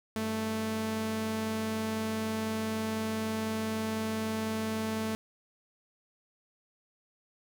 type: tone pair together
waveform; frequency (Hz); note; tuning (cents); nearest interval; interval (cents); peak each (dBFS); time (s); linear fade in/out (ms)
sawtooth; 98 / 220; G2 / A3; 0 / 0; octave + major second; 1400; -37 / -27; 0.16-5.15; 0
effects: 10-bit